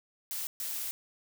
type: noise bursts at uneven times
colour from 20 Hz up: blue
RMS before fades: -36 dBFS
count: 2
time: 0.31-0.47 / 0.6-0.91 s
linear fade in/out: 0 ms
effects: none